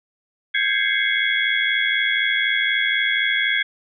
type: tone cluster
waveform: sine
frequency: 1585 / 1669 / 2089 / 2202 / 3341 Hz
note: G6 / G#6 / C7 / C#7 / G#7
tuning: +19 / +8 / -3 / -12 / +10 cents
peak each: -24 dBFS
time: 0.54-3.63 s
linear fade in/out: 10 ms
effects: none